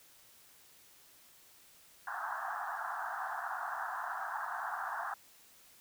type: band-pass noise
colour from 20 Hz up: pink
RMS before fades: -39 dBFS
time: 2.07-5.14 s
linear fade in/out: 2 ms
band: 700 to 1700 Hz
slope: 96 dB/octave
effects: white hiss -61 dBFS RMS until 5.8 s